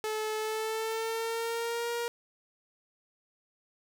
sawtooth tone with pitch glide, 432.7 to 471.9 Hz, A4 to A#4, -29 to +21 cents, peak -27 dBFS, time 0.04-2.08 s, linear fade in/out 0 ms, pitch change +150 cents, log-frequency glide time 0.37-1.91 s, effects none

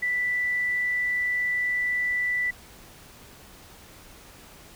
sine tone, 1975.5 Hz, B6, in tune, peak -23 dBFS, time 0.02-2.51 s, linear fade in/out 10 ms, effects pink hiss -49 dBFS RMS until 4.75 s

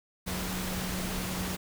sine tone in noise, 184.4 Hz, F#3, 6 cents flat, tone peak -35 dBFS, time 0.26-1.57 s, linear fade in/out 20 ms, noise pink, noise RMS -35 dBFS, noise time 0.26-1.57 s, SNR -3 dB, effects none

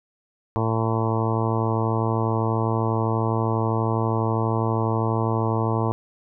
harmonic tone, 112.3 Hz, A2, 36 cents sharp, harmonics 1 / 2 / 3 / 4 / 5 / 6 / 7 / 8 / 9 / 10, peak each -23 / -29 / -29 / -29 / -34 / -33 / -34 / -31 / -31 / -35 dBFS, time 0.56-5.92 s, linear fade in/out 0 ms, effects none

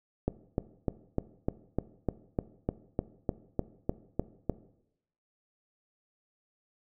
click train, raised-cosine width 2 ms, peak -14 dBFS, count 15, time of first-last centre 0.28-4.497 s, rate 3.32 Hz, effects noise-tail reverb RT60 0.8 s tail -17 dB re dry

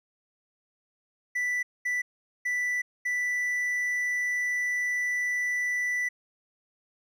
triangle tone bursts at uneven times, 1975.5 Hz, B6, in tune, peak -24 dBFS, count 4, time 1.35-1.63 / 1.85-2.02 / 2.45-2.82 / 3.05-6.09 s, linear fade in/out 10 ms, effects none

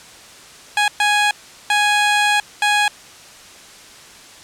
15% pulse tone bursts at uneven times, 830.6 Hz, G#5, in tune, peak -7 dBFS, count 4, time 0.77-0.88 / 1-1.31 / 1.7-2.4 / 2.62-2.88 s, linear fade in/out 2 ms, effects white hiss -41 dBFS RMS until 4.43 s + low-pass 8000 Hz 12 dB/octave

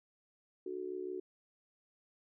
sine tone with amplitude modulation, 370 Hz, F#4, in tune, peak -34 dBFS, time 0.66-1.2 s, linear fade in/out 5 ms, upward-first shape sine, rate 66.2 Hz, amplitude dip 85%, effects none

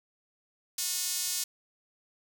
sawtooth tone with high-pass filter, 361.8 Hz, F#4, 39 cents flat, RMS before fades -32 dBFS, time 0.78-1.44 s, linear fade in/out 5 ms, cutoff 5800 Hz, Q 1.1, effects none

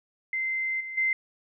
sine tone with level steps, 2076 Hz, C7, 14 cents flat, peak -26 / -34 / -22 dBFS, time 0.33-1.13 s, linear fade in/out 2 ms, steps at 0.8 / 0.97 s, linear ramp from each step 10 ms, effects none

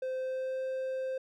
triangle tone with pitch glide, 518 to 523.1 Hz, C5 to C5, -17 to -1 cents, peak -30 dBFS, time 0.02-1.18 s, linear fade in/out 5 ms, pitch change +16 cents, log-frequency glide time 0.17-0.63 s, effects none

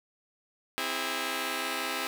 5% pulse chord, C augmented, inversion none, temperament just, 261.6 / 327 / 408.8 Hz, C4 / E4 / G#4, 0 / -14 / -27 cents, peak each -24 dBFS, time 0.78-2.07 s, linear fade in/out 0 ms, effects none

